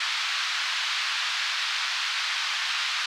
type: band-pass noise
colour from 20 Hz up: white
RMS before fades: -28 dBFS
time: 0-3.06 s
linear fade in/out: 5 ms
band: 1100 to 4400 Hz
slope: 24 dB/octave
effects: none